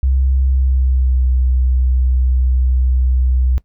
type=tone with pitch glide; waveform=sine; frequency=65.8 to 63.41 Hz; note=C2 to B1; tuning=+10 to +46 cents; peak=-11 dBFS; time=0.03-3.58 s; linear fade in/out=0 ms; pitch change=-64 cents; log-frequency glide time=0.47-1.25 s; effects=noise-tail reverb RT60 0.1 s tail -19 dB re dry

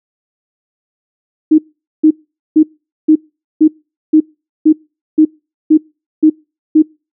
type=tone bursts; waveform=sine; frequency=311.1 Hz; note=D#4; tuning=in tune; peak=-3 dBFS; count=11; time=1.51-6.824 s; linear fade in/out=10 ms; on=74 ms; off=450 ms; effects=noise-tail reverb RT60 0.3 s tail -25 dB re dry

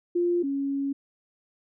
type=tone pair in turn; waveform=sine; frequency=349.2 / 277.2 Hz; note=F4 / C#4; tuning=0 / 0 cents; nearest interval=major third; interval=400 cents; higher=first; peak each=-21 / -25 dBFS; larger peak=first; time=0.15-0.43 / 0.43-0.93 s; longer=second; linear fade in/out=10 ms; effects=none

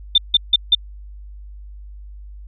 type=tone bursts; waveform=sine; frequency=3580 Hz; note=A7; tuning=29 cents sharp; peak=-8 dBFS; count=4; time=0.15-0.75 s; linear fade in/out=5 ms; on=30 ms; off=160 ms; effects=added 50 Hz sine -34 dBFS peak until 2.47 s

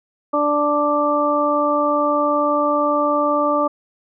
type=harmonic tone; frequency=293.7 Hz; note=D4; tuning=in tune; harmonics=1 / 2 / 3 / 4; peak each=-22 / -19 / -25 / -19 dBFS; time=0.33-3.68 s; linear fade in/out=10 ms; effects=none

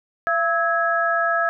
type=tone cluster; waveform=sine; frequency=677 / 1298 / 1658 Hz; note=E5 / E6 / G#6; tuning=+46 / -27 / -3 cents; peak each=-22 dBFS; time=0.27-1.49 s; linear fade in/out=0 ms; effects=none

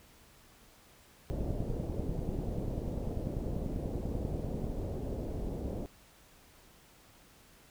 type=low-pass noise; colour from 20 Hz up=pink; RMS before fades=-37 dBFS; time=1.3-5.86 s; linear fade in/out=0 ms; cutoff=590 Hz; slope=24 dB/octave
type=click train; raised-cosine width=5 ms; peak=-24 dBFS; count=35; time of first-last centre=1.31-4.643 s; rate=10.2 Hz
effects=pink hiss -60 dBFS RMS until 7.7 s

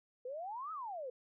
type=exponential two-way sweep; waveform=sine; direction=up then down; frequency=481.8 to 1318.5 to 481.8 Hz; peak=-40 dBFS; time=0.25-1.1 s; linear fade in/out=5 ms; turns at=0.72 s; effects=none

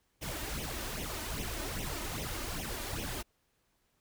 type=noise with flanger; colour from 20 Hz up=pink; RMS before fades=-38 dBFS; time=0.21-3.23 s; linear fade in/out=20 ms; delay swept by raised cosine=0.32 to 3.32 ms; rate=2.5 Hz; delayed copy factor=+0.75; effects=pink hiss -75 dBFS RMS until 4 s

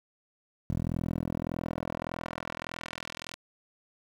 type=tone with band-pass filter sweep; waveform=10% pulse; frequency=41.69 Hz; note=E1; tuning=20 cents sharp; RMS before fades=-35 dBFS; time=0.7-3.36 s; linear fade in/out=0 ms; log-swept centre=130 to 4300 Hz; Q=0.74; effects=9-bit

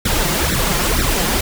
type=noise with flanger; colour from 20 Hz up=pink; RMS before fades=-17 dBFS; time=0.05-1.41 s; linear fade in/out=5 ms; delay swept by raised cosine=0.51 to 5.91 ms; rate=2.1 Hz; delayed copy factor=+0.95; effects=none

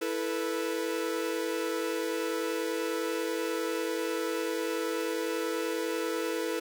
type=chord; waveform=45% pulse; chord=E suspended fourth; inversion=none; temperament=equal with one note detuned; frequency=329.6 / 440 / 490.2 Hz; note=E4 / A4 / B4; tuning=0 / 0 / -13 cents; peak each=-34 dBFS; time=0.01-6.6 s; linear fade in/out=10 ms; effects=none

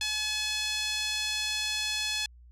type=tone with band-pass filter; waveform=5% pulse; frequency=854 Hz; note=G#5; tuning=48 cents sharp; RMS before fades=-31 dBFS; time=0.01-2.26 s; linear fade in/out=2 ms; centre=3300 Hz; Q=1.3; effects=added 60 Hz sine -50 dBFS peak until 2.51 s

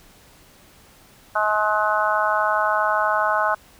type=harmonic tone; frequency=212.3 Hz; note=G#3; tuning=38 cents sharp; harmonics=3 / 4 / 5 / 6 / 7; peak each=-24 / -24 / -24 / -24 / -24 dBFS; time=1.35-3.55 s; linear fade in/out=10 ms; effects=pink hiss -51 dBFS RMS until 3.79 s

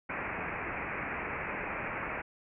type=low-pass noise; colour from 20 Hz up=white; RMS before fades=-37 dBFS; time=0.09-2.22 s; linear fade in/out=10 ms; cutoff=2500 Hz; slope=96 dB/octave; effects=none

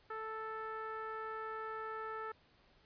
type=tone with low-pass filter; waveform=sawtooth; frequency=440 Hz; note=A4; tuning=in tune; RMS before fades=-43 dBFS; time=0.1-2.32 s; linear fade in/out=5 ms; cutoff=1500 Hz; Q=8.3; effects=pink hiss -68 dBFS RMS until 2.85 s + resampled to 11025 Hz

